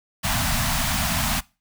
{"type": "band-stop noise", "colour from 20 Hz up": "pink", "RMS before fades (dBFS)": -23, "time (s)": [0.23, 1.41], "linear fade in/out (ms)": 20, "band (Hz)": [270, 620], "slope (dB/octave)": 96, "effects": ["noise-tail reverb RT60 0.3 s tail -22 dB re dry"]}